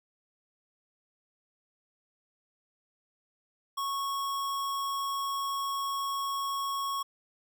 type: tone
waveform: square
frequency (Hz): 1103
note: C#6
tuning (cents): -9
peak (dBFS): -31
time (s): 3.77-7.03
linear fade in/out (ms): 10
effects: none